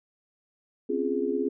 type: chord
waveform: sine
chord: Db major seventh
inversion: third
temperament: just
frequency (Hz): 259.9 / 277.2 / 346.5 / 415.8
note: C4 / Db4 / F4 / Ab4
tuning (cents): -11 / 0 / -14 / +2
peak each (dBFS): -31 / -32 / -31 / -28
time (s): 0.89-1.49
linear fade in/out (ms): 10
effects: none